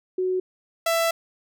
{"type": "tone pair in turn", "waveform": ["sine", "sawtooth"], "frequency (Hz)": [370, 664.6], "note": ["F#4", "E5"], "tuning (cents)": [0, 14], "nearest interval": "minor seventh", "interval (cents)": 1014, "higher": "second", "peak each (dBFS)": [-21, -16], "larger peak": "second", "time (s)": [[0.18, 0.4], [0.86, 1.11]], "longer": "second", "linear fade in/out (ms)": 5, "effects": []}